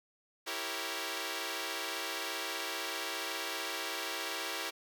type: chord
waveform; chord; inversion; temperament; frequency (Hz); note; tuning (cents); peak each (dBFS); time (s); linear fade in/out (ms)
5% pulse; E diminished seventh; none; equal; 329.6 / 392 / 466.2 / 554.4; E4 / G4 / Bb4 / Db5; 0 / 0 / 0 / 0; -30; 0.46-4.71; 20
effects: none